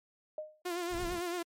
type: tone with exponential decay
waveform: sine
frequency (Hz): 615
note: D#5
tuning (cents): -20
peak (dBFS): -33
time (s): 0.38-0.62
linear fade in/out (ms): 2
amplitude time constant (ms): 51
type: tone with vibrato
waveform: sawtooth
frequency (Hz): 349.7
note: F4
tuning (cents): +2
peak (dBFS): -30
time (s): 0.65-1.43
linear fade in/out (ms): 10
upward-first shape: sine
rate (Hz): 8.9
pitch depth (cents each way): 57
type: noise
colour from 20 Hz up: brown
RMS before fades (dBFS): -42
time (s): 0.9-1.21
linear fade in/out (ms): 50
effects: MP3 64 kbps